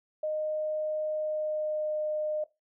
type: tone with pitch glide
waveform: sine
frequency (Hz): 616 to 610.7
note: D#5 to D#5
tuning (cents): -17 to -32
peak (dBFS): -28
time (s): 0.23-2.44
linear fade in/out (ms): 5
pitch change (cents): -15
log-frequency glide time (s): 1.15-2.01
effects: noise-tail reverb RT60 0.2 s tail -17 dB re dry